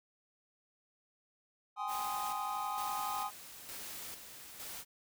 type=chord; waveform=triangle; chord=Ab major seventh; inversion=third; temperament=just; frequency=778.7 / 830.6 / 1038.3 / 1245.9 Hz; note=G5 / Ab5 / C6 / Eb6; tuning=-12 / 0 / -14 / +2 cents; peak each=-40 / -38 / -40 / -38 dBFS; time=1.76-3.31 s; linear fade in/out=50 ms
type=noise with tremolo; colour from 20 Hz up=white; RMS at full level=-45 dBFS; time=1.87-4.85 s; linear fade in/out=50 ms; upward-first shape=square; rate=1.1 Hz; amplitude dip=50%
effects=none